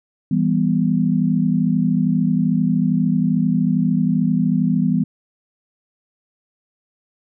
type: chord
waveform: sine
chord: E minor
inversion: none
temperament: just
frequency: 164.81 / 197.78 / 247.2 Hz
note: E3 / G3 / B3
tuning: 0 / +16 / +2 cents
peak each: -19 dBFS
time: 0.31-5.04 s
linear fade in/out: 5 ms
effects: none

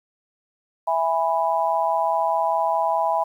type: chord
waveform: sine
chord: E major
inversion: none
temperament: just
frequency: 659.3 / 824.1 / 988.9 Hz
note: E5 / G#5 / B5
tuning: 0 / -14 / +2 cents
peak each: -23 dBFS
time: 0.87-3.24 s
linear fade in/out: 10 ms
effects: 9-bit

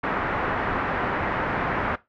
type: low-pass noise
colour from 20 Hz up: white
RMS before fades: -26 dBFS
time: 0.03-1.96 s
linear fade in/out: 10 ms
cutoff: 1700 Hz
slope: 24 dB/octave
effects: noise-tail reverb RT60 0.2 s tail -17 dB re dry

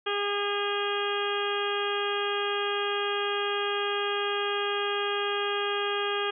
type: harmonic tone with a mistuned harmonic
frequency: 406.9 Hz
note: G#4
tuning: 35 cents flat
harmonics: 1 / 2 / 3 / 4 / 5 / 6 / 7 / 8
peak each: -30 / -36 / -33 / -35 / -42 / -38 / -37 / -35 dBFS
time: 0.06-6.31 s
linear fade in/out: 10 ms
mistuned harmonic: 6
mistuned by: +22 cents
effects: none

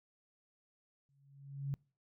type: tone with exponential growth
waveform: sine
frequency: 139.1 Hz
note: C#3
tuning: 6 cents sharp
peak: -32 dBFS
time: 1.09-1.74 s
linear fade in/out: 0 ms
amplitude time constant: 140 ms
effects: noise-tail reverb RT60 0.4 s tail -26 dB re dry

